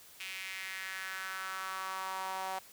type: tone with high-pass filter sweep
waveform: sawtooth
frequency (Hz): 189.5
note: F#3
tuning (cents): +42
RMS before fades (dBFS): -40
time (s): 0.2-2.59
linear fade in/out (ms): 5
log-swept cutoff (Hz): 2500 to 790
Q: 3.4
effects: white hiss -56 dBFS RMS until 2.72 s